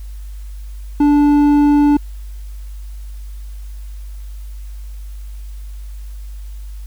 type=tone with hard clipping; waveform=sine; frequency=291.4 Hz; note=D4; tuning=13 cents flat; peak=-10 dBFS; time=1-1.97 s; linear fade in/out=5 ms; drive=6 dB; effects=added 50 Hz sine -27 dBFS peak until 6.86 s + white hiss -50 dBFS RMS until 6.86 s